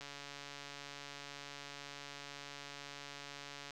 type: click train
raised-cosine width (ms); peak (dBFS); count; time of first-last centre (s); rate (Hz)
0.2; -30; 526; 0.01-3.707; 142
effects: none